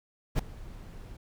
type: noise with ADSR envelope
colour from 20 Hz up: brown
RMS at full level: -20 dBFS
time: 0.35-1.17 s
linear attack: 41 ms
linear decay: 4 ms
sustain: -24 dB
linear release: 8 ms
effects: none